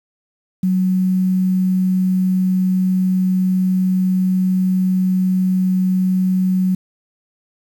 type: tone with quantisation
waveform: sine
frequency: 186.2 Hz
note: F#3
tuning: 11 cents sharp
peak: -13 dBFS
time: 0.63-6.75 s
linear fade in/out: 5 ms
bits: 7
effects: none